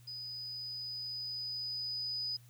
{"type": "tone with level ramp", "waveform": "sine", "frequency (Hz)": 4978, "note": "D#8", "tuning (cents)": 0, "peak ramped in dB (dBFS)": [-41, -34], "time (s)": [0.07, 2.37], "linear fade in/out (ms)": 10, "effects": ["added 120 Hz sine -56 dBFS peak until 2.49 s", "white hiss -66 dBFS RMS until 2.49 s"]}